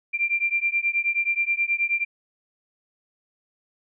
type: beating tone pair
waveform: sine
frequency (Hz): 2367 / 2376.4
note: D7 / D7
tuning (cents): +13 / +20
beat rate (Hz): 9.4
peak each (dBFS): -24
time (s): 0.13-2.05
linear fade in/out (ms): 20
effects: none